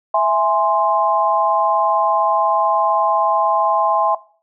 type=chord; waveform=sine; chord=E augmented; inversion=none; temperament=equal; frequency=659.3 / 830.6 / 1046.5 Hz; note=E5 / G#5 / B#5; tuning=0 / 0 / 0 cents; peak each=-17 dBFS; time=0.14-4.15 s; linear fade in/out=5 ms; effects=noise-tail reverb RT60 0.4 s tail -18 dB re dry